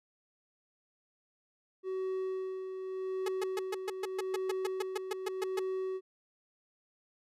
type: tone with tremolo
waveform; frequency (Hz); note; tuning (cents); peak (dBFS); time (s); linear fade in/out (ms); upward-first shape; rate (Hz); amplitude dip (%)
triangle; 376.9; F#4; +32; -30; 1.83-6.01; 50; sine; 0.84; 50
type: tone bursts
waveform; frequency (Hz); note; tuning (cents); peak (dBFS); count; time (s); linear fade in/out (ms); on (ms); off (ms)
sawtooth; 423.8; G#4; +35; -28; 16; 3.26-5.594; 5; 24; 130
effects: resampled to 32000 Hz